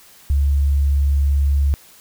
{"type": "tone", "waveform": "sine", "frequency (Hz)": 70.4, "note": "C#2", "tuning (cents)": 27, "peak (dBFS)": -13, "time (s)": [0.3, 1.74], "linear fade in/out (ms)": 0, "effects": ["white hiss -47 dBFS RMS until 2 s"]}